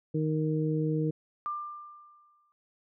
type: harmonic tone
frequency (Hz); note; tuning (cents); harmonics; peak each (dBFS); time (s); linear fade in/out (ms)
155.56; D#3; 0; 1 / 2 / 3; -28 / -31 / -33; 0.14-1.11; 10
type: tone with exponential decay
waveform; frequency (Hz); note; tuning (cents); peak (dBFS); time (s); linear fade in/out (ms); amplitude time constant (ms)
sine; 1191; D6; +24; -29; 1.46-2.52; 0; 230
effects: none